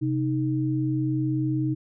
sine tone pair together, 130.8 / 311.1 Hz, C3 / D#4, 0 / 0 cents, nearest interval octave + minor third, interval 1500 cents, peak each -25 dBFS, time 0.01-1.75 s, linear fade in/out 20 ms, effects none

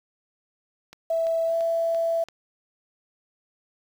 click train, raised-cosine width 0.2 ms, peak -26 dBFS, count 5, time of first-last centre 0.93-2.286 s, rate 2.95 Hz
sine tone with pitch glide, 658 to 664.5 Hz, E5 to E5, -3 to +14 cents, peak -21 dBFS, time 1.1-2.24 s, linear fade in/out 5 ms, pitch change +17 cents, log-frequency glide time 1.46-1.55 s
effects 8-bit

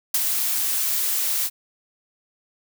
blue noise with ADSR envelope, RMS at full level -19 dBFS, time 0.14-1.5 s, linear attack 5 ms, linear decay 37 ms, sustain -4 dB, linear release 45 ms, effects none

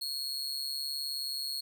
40% pulse tone with amplitude modulation, 4300 Hz, C8, 47 cents sharp, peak -29 dBFS, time 0.01-1.61 s, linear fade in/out 10 ms, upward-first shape sine, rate 139 Hz, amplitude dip 75%, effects none

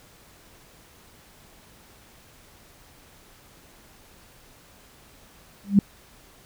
sine tone with exponential growth, 200 Hz, G3, 35 cents sharp, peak -8 dBFS, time 5.64-5.79 s, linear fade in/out 2 ms, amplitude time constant 31 ms, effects pink hiss -53 dBFS RMS until 6.45 s

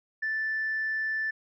sine tone, 1760 Hz, A6, in tune, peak -26 dBFS, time 0.22-1.31 s, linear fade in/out 10 ms, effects tanh soft clip ceiling -23 dBFS

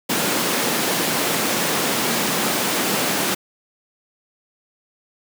pink high-pass noise, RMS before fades -21 dBFS, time 0.09-3.35 s, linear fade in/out 10 ms, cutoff 170 Hz, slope 24 dB/octave, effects none

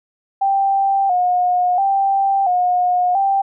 sine tone with vibrato, 752 Hz, F#5, 28 cents sharp, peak -13 dBFS, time 0.41-3.42 s, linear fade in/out 10 ms, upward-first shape square, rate 0.73 Hz, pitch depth 75 cents each way, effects none

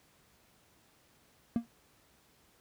triangle tone with exponential decay, 233.1 Hz, A#3, in tune, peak -21 dBFS, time 1.56-1.67 s, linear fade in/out 0 ms, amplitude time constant 22 ms, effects pink hiss -66 dBFS RMS until 2.6 s + high-pass 60 Hz 12 dB/octave

